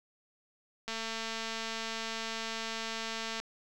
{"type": "click train", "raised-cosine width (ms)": 0.2, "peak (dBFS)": -20, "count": 568, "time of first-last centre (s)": [0.88, 3.4], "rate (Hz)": 225, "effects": []}